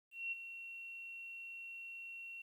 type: tone with ADSR envelope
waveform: sine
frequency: 2729 Hz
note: F7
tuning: 41 cents flat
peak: -36 dBFS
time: 0.11-2.42 s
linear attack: 210 ms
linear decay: 18 ms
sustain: -10 dB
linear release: 6 ms
effects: 12-bit